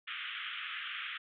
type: band-pass noise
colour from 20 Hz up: white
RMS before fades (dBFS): -41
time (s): 0.07-1.18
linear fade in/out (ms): 10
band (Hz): 1200 to 3400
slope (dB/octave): 96
effects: none